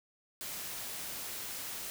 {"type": "noise", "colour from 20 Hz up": "white", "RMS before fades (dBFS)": -41, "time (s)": [0.41, 1.9], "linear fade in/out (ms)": 0, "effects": []}